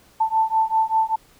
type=beating tone pair; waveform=sine; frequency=883 / 888.1 Hz; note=A5 / A5; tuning=+6 / +16 cents; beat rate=5.1 Hz; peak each=-20 dBFS; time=0.2-1.16 s; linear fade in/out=10 ms; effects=pink hiss -54 dBFS RMS until 1.39 s